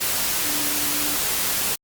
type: tone in noise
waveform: sine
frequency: 293.7 Hz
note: D4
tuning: in tune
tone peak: -33 dBFS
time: 0.43-1.17 s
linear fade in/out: 20 ms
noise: white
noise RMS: -23 dBFS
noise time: 0-1.76 s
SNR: -13 dB
effects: Opus 48 kbps